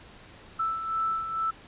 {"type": "beating tone pair", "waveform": "sine", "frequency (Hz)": [1318.5, 1320.7], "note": ["E6", "E6"], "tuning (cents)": [0, 3], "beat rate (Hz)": 2.2, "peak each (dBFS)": [-35, -27], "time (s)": [0.59, 1.51], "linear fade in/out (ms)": 10, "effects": ["pink hiss -50 dBFS RMS until 1.67 s", "resampled to 8000 Hz"]}